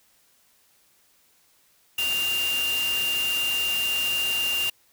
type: tone in noise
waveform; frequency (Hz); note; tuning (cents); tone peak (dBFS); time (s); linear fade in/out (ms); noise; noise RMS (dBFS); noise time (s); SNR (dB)
sine; 2794; F7; 0; -23; 1.98-4.7; 5; white; -32; 1.98-4.7; +6
effects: white hiss -62 dBFS RMS until 4.92 s